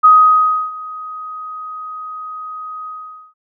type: tone with ADSR envelope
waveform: sine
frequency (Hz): 1255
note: D#6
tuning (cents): +15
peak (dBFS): -3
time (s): 0.03-3.34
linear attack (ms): 19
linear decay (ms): 660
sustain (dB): -22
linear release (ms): 470
effects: none